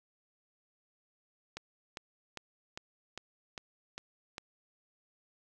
click train, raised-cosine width 0.2 ms, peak -23 dBFS, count 8, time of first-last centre 1.57-4.381 s, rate 2.49 Hz, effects none

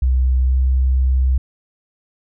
sine tone with pitch glide, 63.9 to 64.79 Hz, C2 to C2, -40 to -16 cents, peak -12 dBFS, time 0.02-1.38 s, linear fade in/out 5 ms, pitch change +24 cents, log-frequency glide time 0.44-0.6 s, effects none

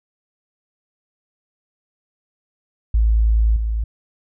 sine tone with level steps, 55 Hz, A1, in tune, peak -12 / -18 dBFS, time 2.94-3.84 s, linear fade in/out 5 ms, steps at 3.56 s, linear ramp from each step 5 ms, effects none

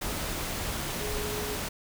sine tone in noise, 420 Hz, G#4, 19 cents sharp, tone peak -35 dBFS, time 1-1.56 s, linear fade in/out 10 ms, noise pink, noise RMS -33 dBFS, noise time 0.01-1.69 s, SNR -5 dB, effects none

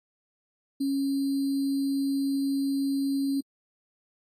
sine tone with sample-and-hold, 275.3 Hz, C#4, 12 cents flat, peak -24 dBFS, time 0.8-3.41 s, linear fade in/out 10 ms, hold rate 4410 Hz, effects AAC 48 kbps

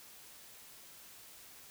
silence, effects white hiss -55 dBFS RMS until 1.7 s

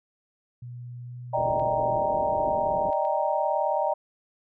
sine tone with pitch glide, 121.9 to 122.96 Hz, B2 to B2, -22 to -7 cents, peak -36 dBFS, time 0.62-1.99 s, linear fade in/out 5 ms, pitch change +15 cents, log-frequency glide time 1.05-1.15 s
sine chord, Eb major seventh, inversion third, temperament equal with one note detuned, 587.3 / 626.2 / 784 / 932.3 Hz, D5 / Eb5 / G5 / Bb5, 0 / +11 / 0 / 0 cents, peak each -28 dBFS, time 1.33-3.94 s, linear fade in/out 10 ms
white low-pass noise, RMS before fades -37 dBFS, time 1.37-2.91 s, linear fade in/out 5 ms, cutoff 630 Hz, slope 48 dB/octave
clicks, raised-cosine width 0.3 ms, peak -34 dBFS, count 3, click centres 1.597 / 2.93 / 3.051 s
effects none

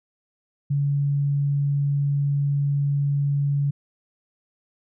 sine tone, 142 Hz, C#3, 42 cents sharp, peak -19 dBFS, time 0.7-3.71 s, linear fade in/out 10 ms, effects none

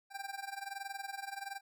25% pulse tone with amplitude modulation, 790 Hz, G5, 13 cents sharp, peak -34 dBFS, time 0.1-1.61 s, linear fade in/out 50 ms, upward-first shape sine, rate 21.3 Hz, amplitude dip 85%, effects none

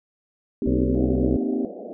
sine chord, C minor seventh, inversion third, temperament equal, 233.1 / 261.6 / 311.1 / 392 Hz, Bb3 / C4 / Eb4 / G4, 0 / 0 / 0 / 0 cents, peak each -27 / -25 / -28 / -28 dBFS, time 0.62-1.65 s, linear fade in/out 2 ms
harmonic tone, 63 Hz, B1, 35 cents sharp, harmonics 1 / 2 / 3 / 4 / 5 / 6 / 7 / 8 / 9, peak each -25 / -28 / -30 / -31 / -32 / -33 / -33 / -34 / -35 dBFS, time 0.66-1.37 s, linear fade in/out 5 ms
white band-pass noise, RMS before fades -36 dBFS, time 0.95-1.93 s, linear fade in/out 0 ms, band 190 to 710 Hz, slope 96 dB/octave
effects none

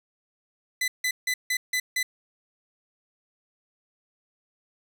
sawtooth tone bursts, 2006 Hz, B6, 26 cents sharp, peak -20 dBFS, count 6, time 0.81-2.03 s, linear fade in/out 5 ms, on 70 ms, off 160 ms, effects none

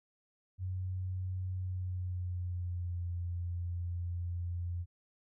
sine tone with pitch glide, 92.5 to 87.31 Hz, F#2 to F2, 0 to 0 cents, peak -34 dBFS, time 0.58-4.86 s, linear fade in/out 50 ms, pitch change -100 cents, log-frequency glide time 1.56-3.07 s, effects none

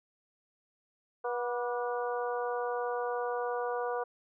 harmonic tone with a mistuned harmonic, 243.1 Hz, B3, 27 cents flat, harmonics 2 / 3 / 4 / 5 / 6, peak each -33 / -37 / -39 / -41 / -43 dBFS, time 1.24-4.04 s, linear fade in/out 10 ms, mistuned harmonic 5, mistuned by -49 cents, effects none

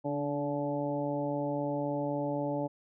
harmonic tone with a mistuned harmonic, 143.8 Hz, D3, 36 cents flat, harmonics 1 / 2 / 3 / 4 / 5 / 6, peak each -38 / -34 / -41 / -34 / -44 / -39 dBFS, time 0.04-2.68 s, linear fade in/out 20 ms, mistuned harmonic 2, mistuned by +23 cents, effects none

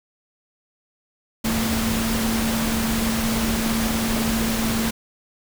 sine tone in noise, 225 Hz, A3, 39 cents sharp, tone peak -22 dBFS, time 1.44-4.91 s, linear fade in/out 10 ms, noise pink, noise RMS -25 dBFS, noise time 1.44-4.91 s, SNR 0 dB, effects none

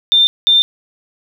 sine tone pair in turn, 3592 / 3592 Hz, A7 / A7, +35 / +35 cents, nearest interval unison, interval 0 cents, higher neither, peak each -7 dBFS, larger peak neither, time 0.12-0.27 / 0.47-0.62 s, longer neither, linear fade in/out 0 ms, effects 7-bit

